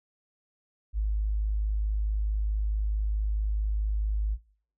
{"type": "tone", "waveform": "sine", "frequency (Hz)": 52.3, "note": "G#1", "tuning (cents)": 13, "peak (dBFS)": -24, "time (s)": [0.93, 4.38], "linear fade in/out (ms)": 50, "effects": ["noise-tail reverb RT60 0.5 s tail -22 dB re dry"]}